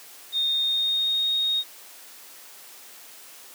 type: tone with pitch glide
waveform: sine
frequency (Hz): 3677 to 3728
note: A#7 to A#7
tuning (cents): -24 to -1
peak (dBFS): -21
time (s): 0.32-1.64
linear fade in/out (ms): 50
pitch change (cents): +23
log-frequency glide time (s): 0.58-1.3
effects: white hiss -46 dBFS RMS until 3.54 s + high-pass 300 Hz 12 dB/octave